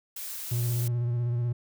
blue noise, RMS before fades -37 dBFS, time 0.16-0.88 s, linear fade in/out 5 ms
triangle tone with vibrato, 120 Hz, B2, 49 cents flat, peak -23 dBFS, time 0.51-1.53 s, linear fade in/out 10 ms, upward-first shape square, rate 16 Hz, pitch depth 25 cents each way
effects none

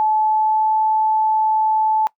sine tone with pitch glide, 864 to 870.5 Hz, A5 to A5, -32 to -19 cents, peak -14 dBFS, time 0-2.07 s, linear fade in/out 0 ms, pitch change +13 cents, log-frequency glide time 0.22-0.77 s, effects noise-tail reverb RT60 0.1 s tail -21 dB re dry

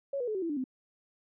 sine tone with pitch steps, 554.4 / 488.2 / 430 / 378.7 / 333.5 / 293.7 / 258.6 Hz, C#5 / B4 / A4 / F#4 / E4 / D4 / C4, 0 / -20 / -40 / +40 / +20 / 0 / -20 cents, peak -30 dBFS, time 0.13-0.641 s, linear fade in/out 5 ms, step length 73 ms, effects none

